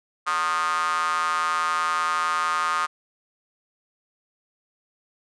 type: tone with high-pass filter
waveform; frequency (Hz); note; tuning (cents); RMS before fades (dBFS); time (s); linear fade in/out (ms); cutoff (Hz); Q
square; 82.41; E2; 0; -24; 0.26-2.87; 20; 1200; 7.5
effects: resampled to 22050 Hz